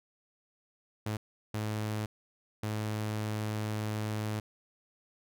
sawtooth tone bursts at uneven times, 107.2 Hz, A2, 45 cents flat, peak -28 dBFS, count 3, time 1.06-1.17 / 1.54-2.06 / 2.63-4.4 s, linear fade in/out 5 ms, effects none

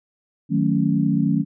sine chord, D# half-diminished seventh, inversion none, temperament equal, 155.56 / 185 / 220 / 277.2 Hz, D#3 / F#3 / A3 / C#4, 0 / 0 / 0 / 0 cents, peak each -22 dBFS, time 0.49-1.45 s, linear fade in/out 50 ms, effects none

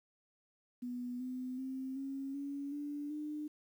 sine tone with pitch steps, 245.9 / 254.3 / 262.9 / 271.9 / 281.2 / 290.7 / 300.6 Hz, B3 / C4 / C4 / C#4 / C#4 / D4 / D4, -7 / -49 / +8 / -33 / +25 / -18 / +40 cents, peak -38 dBFS, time 0.82-3.48 s, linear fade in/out 10 ms, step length 380 ms, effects 11-bit

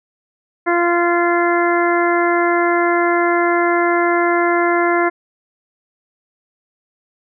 harmonic tone, 345.8 Hz, F4, 17 cents flat, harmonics 1 / 2 / 3 / 4 / 5 / 6, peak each -16 / -19 / -21 / -22 / -23 / -24 dBFS, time 0.66-5.1 s, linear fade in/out 20 ms, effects none

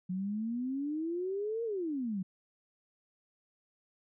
sine exponential two-way sweep, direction up then down, 179.4 to 470.6 to 179.4 Hz, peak -32 dBFS, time 0.09-2.23 s, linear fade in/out 10 ms, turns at 1.64 s, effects none

